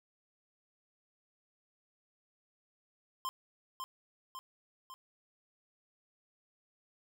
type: tone with echo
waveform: square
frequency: 1046.5 Hz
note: C6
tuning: in tune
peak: -35 dBFS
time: 3.25-3.29 s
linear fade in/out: 0 ms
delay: 550 ms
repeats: 3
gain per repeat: -4 dB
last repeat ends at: 4.94 s
effects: none